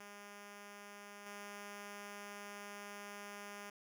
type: tone with level steps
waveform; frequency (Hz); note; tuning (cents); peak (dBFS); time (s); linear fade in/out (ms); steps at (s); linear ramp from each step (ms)
5% pulse; 203.9; G#3; -32; -40 / -36; 0-3.7; 5; 1.26; 2
effects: none